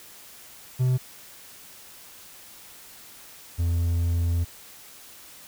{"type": "tone pair in turn", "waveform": "triangle", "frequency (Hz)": [127.6, 85.16], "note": ["C3", "F2"], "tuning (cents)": [-43, -43], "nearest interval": "perfect fifth", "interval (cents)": 700, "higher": "first", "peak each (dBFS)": [-17, -19], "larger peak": "first", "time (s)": [[0.79, 0.98], [3.58, 4.45]], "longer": "second", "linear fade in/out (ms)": 20, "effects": ["white hiss -47 dBFS RMS until 5.47 s"]}